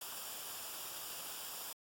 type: noise with comb filter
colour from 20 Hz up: white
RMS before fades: -45 dBFS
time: 0.01-1.73 s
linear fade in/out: 5 ms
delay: 0.48 ms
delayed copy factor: -0.6
effects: AAC 64 kbps

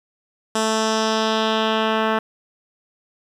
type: tone with low-pass filter sweep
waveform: 10% pulse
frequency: 220 Hz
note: A3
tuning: in tune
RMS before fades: -20 dBFS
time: 0.55-2.19 s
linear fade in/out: 5 ms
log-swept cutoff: 8200 to 2100 Hz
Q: 1.9
effects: 8-bit

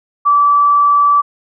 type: tone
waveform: sine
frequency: 1157 Hz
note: D6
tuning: 26 cents flat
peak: -7 dBFS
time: 0.25-1.22 s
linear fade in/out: 20 ms
effects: none

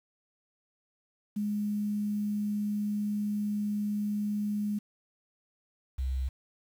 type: tone pair in turn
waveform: sine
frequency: 207.7 / 65.42 Hz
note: G#3 / C2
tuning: 0 / 0 cents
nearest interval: octave + minor sixth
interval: 2000 cents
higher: first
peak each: -28 dBFS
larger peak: neither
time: 1.36-4.79 / 5.98-6.29 s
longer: first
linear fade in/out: 10 ms
effects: 9-bit

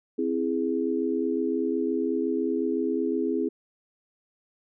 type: chord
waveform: sine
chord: C augmented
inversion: none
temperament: equal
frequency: 261.6 / 329.6 / 415.3 Hz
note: C4 / E4 / G#4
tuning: 0 / 0 / 0 cents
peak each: -28 dBFS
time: 0.18-3.49 s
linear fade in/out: 10 ms
effects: none

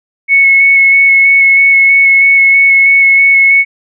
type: tone with vibrato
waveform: sine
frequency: 2200 Hz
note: C#7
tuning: 14 cents flat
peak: -3 dBFS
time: 0.28-3.65 s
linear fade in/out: 50 ms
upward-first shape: square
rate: 3.1 Hz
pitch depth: 9 cents each way
effects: none

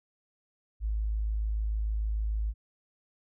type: tone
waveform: sine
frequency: 53.4 Hz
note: G#1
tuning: 49 cents sharp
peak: -27 dBFS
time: 0.8-2.54 s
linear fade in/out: 50 ms
effects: none

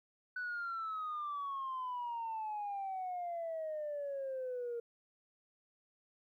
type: exponential sweep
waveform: sine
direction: down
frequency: 1498 to 466.2 Hz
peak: -36 dBFS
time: 0.36-4.8 s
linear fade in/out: 5 ms
effects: tanh soft clip ceiling -34 dBFS + 13-bit

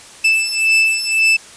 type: beating tone pair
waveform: 40% pulse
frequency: 2637 / 2638.9 Hz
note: E7 / E7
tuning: 0 / +1 cents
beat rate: 1.9 Hz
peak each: -14 dBFS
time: 0.24-1.37 s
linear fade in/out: 10 ms
effects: white hiss -39 dBFS RMS until 1.56 s + resampled to 22050 Hz

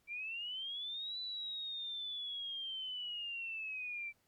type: linear two-way sweep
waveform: sine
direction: up then down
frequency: 2322 to 3995 to 2322 Hz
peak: -39 dBFS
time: 0.07-4.13 s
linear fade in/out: 50 ms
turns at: 1.19 s
effects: pink hiss -75 dBFS RMS until 4.27 s + MP3 96 kbps

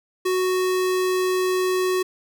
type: tone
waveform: square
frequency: 369.7 Hz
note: F#4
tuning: 1 cent flat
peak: -20 dBFS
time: 0.25-2.03 s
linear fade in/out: 10 ms
effects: none

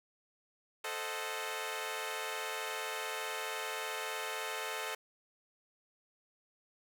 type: chord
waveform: 10% pulse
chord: A diminished seventh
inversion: none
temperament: equal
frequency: 440 / 523.3 / 622.3 / 740 Hz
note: A4 / C5 / Eb5 / Gb5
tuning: 0 / 0 / 0 / 0 cents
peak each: -32 / -35 / -35 / -37 dBFS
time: 0.84-4.95 s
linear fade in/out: 5 ms
effects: none

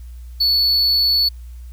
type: tone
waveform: triangle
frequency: 4435 Hz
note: C#8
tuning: in tune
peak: -12 dBFS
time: 0.4-1.29 s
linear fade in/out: 10 ms
effects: added 60 Hz sine -32 dBFS peak until 1.72 s + white hiss -56 dBFS RMS until 1.72 s

